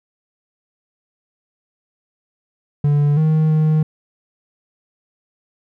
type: tone with pitch steps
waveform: triangle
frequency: 145.6 / 156.6 / 155.5 Hz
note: D3 / D#3 / D#3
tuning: -15 / +11 / -1 cents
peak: -10 dBFS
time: 2.84-3.83 s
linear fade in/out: 5 ms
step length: 330 ms
effects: none